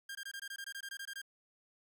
sawtooth tone bursts, 1604 Hz, G6, 39 cents sharp, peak -38 dBFS, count 14, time 0.09-1.217 s, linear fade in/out 5 ms, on 61 ms, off 21 ms, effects none

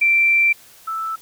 sine tone pair in turn, 2349 / 1318.3 Hz, D7 / E6, 0 / 0 cents, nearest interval minor seventh, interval 1000 cents, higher first, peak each -12 / -22 dBFS, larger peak first, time 0.01-0.53 / 0.87-1.16 s, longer first, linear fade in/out 10 ms, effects white hiss -47 dBFS RMS until 1.21 s

